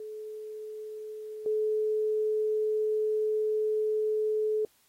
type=tone with level steps; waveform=sine; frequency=430 Hz; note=A4; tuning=40 cents flat; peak=-37 / -25 dBFS; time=0-4.65 s; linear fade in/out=2 ms; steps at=1.46 s; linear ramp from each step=2 ms; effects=white hiss -66 dBFS RMS until 4.88 s + AAC 48 kbps